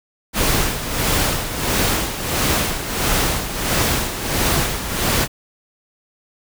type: noise with tremolo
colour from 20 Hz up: pink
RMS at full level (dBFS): -17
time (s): 0.33-5.28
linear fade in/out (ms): 50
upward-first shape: sine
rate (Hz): 1.5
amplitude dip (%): 65
effects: none